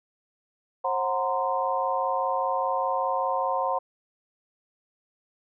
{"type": "tone cluster", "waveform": "sine", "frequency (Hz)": [535, 736, 931, 1036], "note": ["C5", "F#5", "A#5", "C6"], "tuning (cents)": [38, -9, -2, -17], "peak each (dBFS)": -29, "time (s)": [0.84, 3.79], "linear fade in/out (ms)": 10, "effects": []}